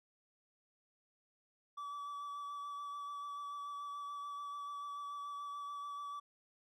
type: tone with vibrato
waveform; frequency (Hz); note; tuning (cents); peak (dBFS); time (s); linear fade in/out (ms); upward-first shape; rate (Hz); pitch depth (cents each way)
triangle; 1150; D6; -37; -40; 1.77-6.2; 10; sine; 6.9; 14
effects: none